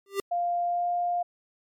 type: tone with exponential growth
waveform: square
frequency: 395.8 Hz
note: G4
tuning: 17 cents sharp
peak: -23 dBFS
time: 0.06-0.2 s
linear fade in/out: 2 ms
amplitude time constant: 29 ms
type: tone with pitch glide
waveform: sine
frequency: 698.5 to 703.4 Hz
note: F5 to F5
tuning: 0 to +12 cents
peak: -24 dBFS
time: 0.31-1.23 s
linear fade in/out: 10 ms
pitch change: +12 cents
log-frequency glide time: 0.65-0.87 s
effects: MP3 96 kbps